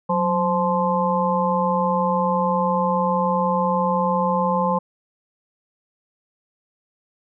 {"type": "harmonic tone with a mistuned harmonic", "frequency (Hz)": 173.8, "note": "F3", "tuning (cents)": -8, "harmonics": [1, 3, 5, 6], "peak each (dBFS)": [-23, -23, -23, -23], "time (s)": [0.09, 4.79], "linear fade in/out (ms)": 10, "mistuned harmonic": 1, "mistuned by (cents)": 100, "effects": []}